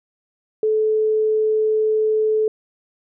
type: tone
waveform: sine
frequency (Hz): 433.5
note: A4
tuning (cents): -26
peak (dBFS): -15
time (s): 0.63-2.48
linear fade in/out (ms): 2
effects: none